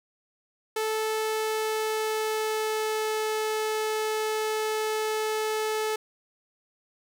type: tone with pitch glide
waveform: sawtooth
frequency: 436.8 to 433.5 Hz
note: A4 to A4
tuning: -13 to -26 cents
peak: -22 dBFS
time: 0.76-5.96 s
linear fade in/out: 5 ms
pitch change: -13 cents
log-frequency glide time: 1.15-3.28 s
effects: none